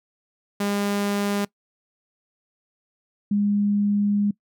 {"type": "tone pair in turn", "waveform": ["sawtooth", "sine"], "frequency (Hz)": [202.6, 204.5], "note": ["G#3", "G#3"], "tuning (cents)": [-43, -26], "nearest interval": "unison", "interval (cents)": 17, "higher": "second", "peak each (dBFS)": [-18, -18], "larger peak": "neither", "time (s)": [[0.6, 1.45], [3.31, 4.31]], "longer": "second", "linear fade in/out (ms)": 5, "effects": ["noise-tail reverb RT60 0.1 s tail -22 dB re dry"]}